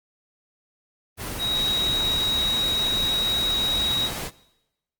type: tone in noise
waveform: sine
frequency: 3814 Hz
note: A#7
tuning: 39 cents sharp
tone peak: -22 dBFS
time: 1.38-4.1 s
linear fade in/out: 50 ms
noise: pink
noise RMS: -31 dBFS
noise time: 1.17-4.31 s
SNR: +6 dB
effects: noise-tail reverb RT60 0.9 s tail -20 dB re dry + Opus 24 kbps